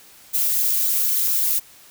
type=noise with flanger; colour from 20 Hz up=violet; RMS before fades=-20 dBFS; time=0.33-1.6 s; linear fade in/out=20 ms; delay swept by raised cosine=0.35 to 4.35 ms; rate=3.6 Hz; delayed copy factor=-0.8; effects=white hiss -48 dBFS RMS until 1.9 s